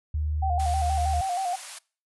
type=tone with pitch glide; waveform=sine; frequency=75.9 to 75.25 Hz; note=D#2 to D2; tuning=-42 to +43 cents; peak=-24 dBFS; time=0.14-1.21 s; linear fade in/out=5 ms; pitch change=-15 cents; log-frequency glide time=0.53-0.64 s
type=tone with vibrato; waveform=sine; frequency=740 Hz; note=F#5; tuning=in tune; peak=-25 dBFS; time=0.42-1.56 s; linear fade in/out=10 ms; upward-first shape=square; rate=6.3 Hz; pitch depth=70 cents each way
type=band-pass noise; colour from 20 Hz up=white; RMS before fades=-42 dBFS; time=0.59-1.79 s; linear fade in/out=10 ms; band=560 to 11000 Hz; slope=96 dB/octave
effects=noise-tail reverb RT60 0.4 s tail -24 dB re dry